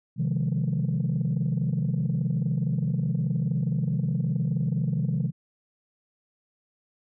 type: chord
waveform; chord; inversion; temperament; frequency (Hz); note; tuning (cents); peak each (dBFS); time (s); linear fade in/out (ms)
sine; F minor seventh; second; equal; 130.81 / 155.56 / 174.61 / 207.7; C3 / Eb3 / F3 / Ab3; 0 / 0 / 0 / 0; -26 / -26 / -28 / -32; 0.16-5.32; 50
effects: tanh soft clip ceiling -18 dBFS